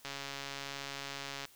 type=click train; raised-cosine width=0.2 ms; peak=-23 dBFS; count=196; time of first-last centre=0.05-1.453 s; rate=139 Hz; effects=white hiss -61 dBFS RMS until 1.55 s